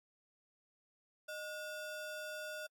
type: ring-modulated tone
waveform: square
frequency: 1031 Hz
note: C6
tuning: 26 cents flat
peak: -40 dBFS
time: 1.28-2.67 s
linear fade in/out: 10 ms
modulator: 416 Hz
effects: AAC 64 kbps